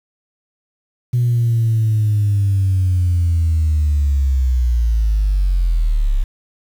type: linear sweep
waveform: sine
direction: down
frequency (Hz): 122.8 to 32.7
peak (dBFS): -11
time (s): 1.13-6.24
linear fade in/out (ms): 10
effects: tanh soft clip ceiling -9 dBFS + 7-bit